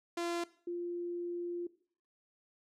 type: tone pair in turn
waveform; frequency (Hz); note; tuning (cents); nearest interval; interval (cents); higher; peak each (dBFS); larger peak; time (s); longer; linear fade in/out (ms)
sawtooth / sine; 343 / 348.2; F4 / F4; -31 / -5; unison; 26; second; -30 / -35; first; 0.17-0.44 / 0.67-1.67; second; 5
effects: noise-tail reverb RT60 0.5 s tail -18 dB re dry + low-pass 9000 Hz 12 dB/octave

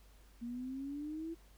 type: exponential sweep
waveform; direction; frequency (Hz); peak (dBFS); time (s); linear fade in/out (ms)
sine; up; 233.1 to 335.2; -39; 0.41-1.35; 20
effects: added 50 Hz sine -59 dBFS peak until 1.57 s + pink hiss -67 dBFS RMS until 1.57 s

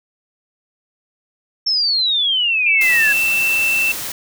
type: exponential sweep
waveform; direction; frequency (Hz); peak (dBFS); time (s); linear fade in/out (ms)
sine; down; 5430 to 1644; -14; 1.66-3.13; 10
type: tone with pitch glide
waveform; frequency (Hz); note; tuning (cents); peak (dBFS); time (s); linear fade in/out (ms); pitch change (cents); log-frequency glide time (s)
sine; 2637 to 2668; E7 to E7; 0 to +20; -14; 2.66-3.92; 5; +20; 2.92-3.04
type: noise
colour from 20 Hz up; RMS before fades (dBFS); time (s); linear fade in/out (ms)
white; -26; 2.81-4.12; 2
effects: none

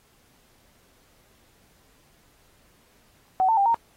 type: tone with pitch steps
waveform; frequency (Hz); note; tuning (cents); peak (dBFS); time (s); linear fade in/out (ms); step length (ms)
sine; 753 / 895 / 794 / 924; F#5 / A5 / G5 / A#5; +30 / +29 / +22 / -16; -17; 3.4-3.744; 0; 86
effects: pink hiss -61 dBFS RMS until 3.96 s + AAC 48 kbps

